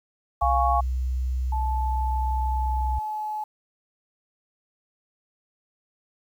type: chord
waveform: sine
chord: Db major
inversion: first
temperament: equal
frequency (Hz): 698.5 / 830.6 / 1108.7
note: F5 / Ab5 / Db6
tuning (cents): 0 / 0 / 0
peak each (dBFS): -24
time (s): 0.41-0.81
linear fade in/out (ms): 10
type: tone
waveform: sine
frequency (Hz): 63.6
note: C2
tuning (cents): -48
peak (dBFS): -23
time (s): 0.42-2.99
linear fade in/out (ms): 5
type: tone with pitch glide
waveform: sine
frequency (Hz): 870 to 854.1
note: A5 to G#5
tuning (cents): -20 to +48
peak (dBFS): -27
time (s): 1.52-3.44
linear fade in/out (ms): 5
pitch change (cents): -32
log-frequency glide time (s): 2.38-3.24
effects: 9-bit